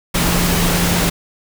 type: tone in noise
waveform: sine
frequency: 173.7 Hz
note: F3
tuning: 9 cents flat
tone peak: -18 dBFS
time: 0.14-1.1 s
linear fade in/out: 10 ms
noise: pink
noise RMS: -17 dBFS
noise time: 0.14-1.1 s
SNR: -4 dB
effects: none